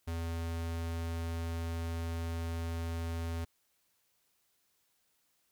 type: tone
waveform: square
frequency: 83.2 Hz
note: E2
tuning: 17 cents sharp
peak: -35 dBFS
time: 0.07-3.45 s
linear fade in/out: 10 ms
effects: white hiss -75 dBFS RMS until 5.51 s